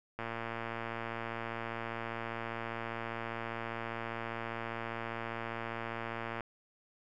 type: click train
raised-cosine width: 0.5 ms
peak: -23 dBFS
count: 716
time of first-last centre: 0.19-6.407 s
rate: 115 Hz
effects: none